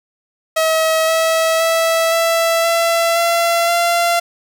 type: tone with pitch steps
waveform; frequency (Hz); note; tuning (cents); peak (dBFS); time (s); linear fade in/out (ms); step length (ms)
sawtooth; 641 / 648.4 / 656 / 663.6 / 671.3 / 679.1 / 687; E5 / E5 / E5 / E5 / E5 / F5 / F5; -49 / -29 / -9 / +11 / +31 / -49 / -29; -9; 0.56-4.2; 10; 520
effects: none